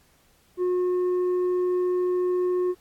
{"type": "tone with tanh clipping", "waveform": "sine", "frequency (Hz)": 361.4, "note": "F#4", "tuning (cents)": -41, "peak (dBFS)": -22, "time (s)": [0.57, 2.75], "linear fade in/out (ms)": 50, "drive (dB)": 4, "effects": ["pink hiss -61 dBFS RMS until 2.8 s", "AAC 64 kbps"]}